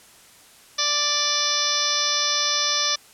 harmonic tone, 587.3 Hz, D5, in tune, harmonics 1 / 2 / 3 / 4 / 5 / 6 / 7 / 8 / 9 / 10, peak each -35 / -29 / -32 / -33 / -35 / -26 / -30 / -31 / -25 / -27 dBFS, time 0.78-2.96 s, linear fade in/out 10 ms, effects white hiss -50 dBFS RMS until 3.13 s + low-pass 11000 Hz 12 dB/octave

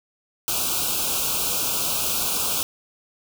white band-stop noise, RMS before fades -24 dBFS, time 0.48-2.63 s, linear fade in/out 0 ms, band 1500 to 2400 Hz, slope 96 dB/octave, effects none

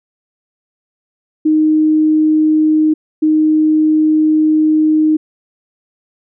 sine tone bursts at uneven times, 310 Hz, D#4, 6 cents flat, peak -8 dBFS, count 2, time 1.45-2.94 / 3.22-5.17 s, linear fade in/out 10 ms, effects none

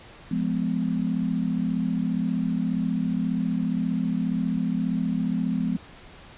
sine chord, F diminished, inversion none, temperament just, 174.61 / 209.5 / 251.4 Hz, F3 / Ab3 / Cb4, 0 / +15 / +31 cents, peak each -27 dBFS, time 0.31-5.77 s, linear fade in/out 5 ms, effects pink hiss -47 dBFS RMS until 6.37 s + resampled to 8000 Hz

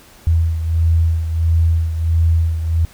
sine beating tone pair, 82 / 83.5 Hz, E2 / E2, -9 / +23 cents, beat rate 1.5 Hz, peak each -13 / -20 dBFS, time 0.27-2.85 s, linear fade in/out 0 ms, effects pink hiss -45 dBFS RMS until 2.93 s

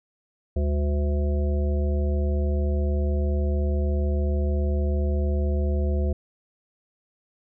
harmonic tone with a mistuned harmonic, 73.2 Hz, D2, 5 cents flat, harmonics 1 / 3 / 5 / 7 / 9, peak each -21 / -32 / -33 / -35 / -38 dBFS, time 0.56-6.13 s, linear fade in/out 5 ms, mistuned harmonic 3, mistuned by -140 cents, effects none

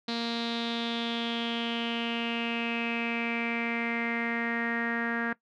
sawtooth tone with low-pass filter sweep, 233.1 Hz, A#3, in tune, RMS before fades -31 dBFS, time 0.08-5.33 s, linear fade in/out 5 ms, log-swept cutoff 4100 to 1700 Hz, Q 7.1, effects noise-tail reverb RT60 0.1 s tail -19 dB re dry

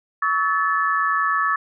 sine tone cluster, 1127 / 1296 / 1737 Hz, C#6 / E6 / A6, +28 / -30 / -23 cents, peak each -22 dBFS, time 0.22-1.56 s, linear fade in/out 5 ms, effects none

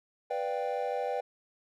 triangle chord, G dominant seventh, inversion first, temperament equal, 493.9 / 587.3 / 698.5 / 784 Hz, B4 / D5 / F5 / G5, 0 / 0 / 0 / 0 cents, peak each -32 / -34 / -37 / -33 dBFS, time 0.3-1.21 s, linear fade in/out 10 ms, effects none

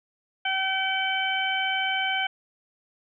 harmonic tone, 766 Hz, G5, 40 cents flat, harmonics 1 / 2 / 3 / 4, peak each -29 / -29 / -29 / -29 dBFS, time 0.45-2.27 s, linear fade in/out 5 ms, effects none

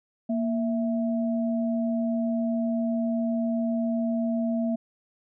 sine tone pair together, 233.1 / 659.3 Hz, A#3 / E5, 0 / 0 cents, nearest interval octave + tritone, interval 1800 cents, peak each -24 / -31 dBFS, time 0.29-4.76 s, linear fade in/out 10 ms, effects none

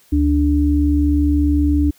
sine tone pair together, 73.2 / 292.8 Hz, D2 / D4, -5 / -5 cents, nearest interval 2 octaves, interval 2400 cents, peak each -15 dBFS, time 0.12-1.91 s, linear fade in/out 10 ms, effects white hiss -53 dBFS RMS until 1.98 s

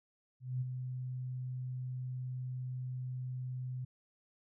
sine tone with ADSR envelope, 127.2 Hz, C3, 48 cents flat, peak -31 dBFS, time 0.4-3.85 s, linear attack 210 ms, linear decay 26 ms, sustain -6 dB, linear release 8 ms, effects none

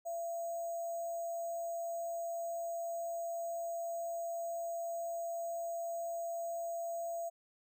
sine tone with sample-and-hold, 676 Hz, E5, 43 cents sharp, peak -36 dBFS, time 0.05-7.3 s, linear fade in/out 20 ms, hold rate 7350 Hz, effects none

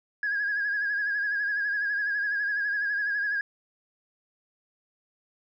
sine tone with vibrato, 1652 Hz, G#6, 10 cents flat, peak -24 dBFS, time 0.23-3.41 s, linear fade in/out 2 ms, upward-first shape sine, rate 12 Hz, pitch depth 53 cents each way, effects tanh soft clip ceiling -21 dBFS

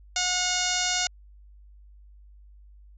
harmonic tone with a mistuned harmonic, 725 Hz, F#5, 35 cents flat, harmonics 1 / 2 / 3 / 4 / 5 / 6 / 7 / 8 / 9 / 10, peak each -33 / -33 / -33 / -33 / -33 / -33 / -33 / -33 / -33 / -33 dBFS, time 0.16-1.07 s, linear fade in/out 2 ms, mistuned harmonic 4, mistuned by -22 cents, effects added 50 Hz sine -48 dBFS peak until 2.97 s

